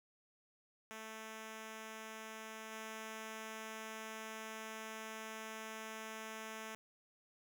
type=tone with level steps; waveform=5% pulse; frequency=220 Hz; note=A3; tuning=in tune; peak=-36 / -34 dBFS; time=0.91-6.75 s; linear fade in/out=0 ms; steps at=2.71 s; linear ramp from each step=20 ms; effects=none